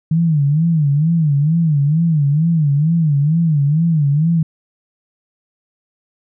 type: tone with vibrato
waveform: sine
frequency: 154.1 Hz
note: D#3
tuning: 16 cents flat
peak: -11 dBFS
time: 0.11-4.43 s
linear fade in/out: 5 ms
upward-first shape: sine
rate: 2.2 Hz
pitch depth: 160 cents each way
effects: none